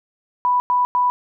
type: tone bursts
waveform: sine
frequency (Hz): 987.8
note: B5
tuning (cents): 0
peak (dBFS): -14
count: 3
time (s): 0.45-1.1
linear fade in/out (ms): 0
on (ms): 150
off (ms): 100
effects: none